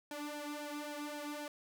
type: tone with flanger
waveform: sawtooth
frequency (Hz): 294.8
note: D4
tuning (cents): +7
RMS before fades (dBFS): -43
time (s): 0.11-1.48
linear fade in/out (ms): 2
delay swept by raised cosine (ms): 1.2 to 2.6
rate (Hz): 3.8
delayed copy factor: +0.75
effects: none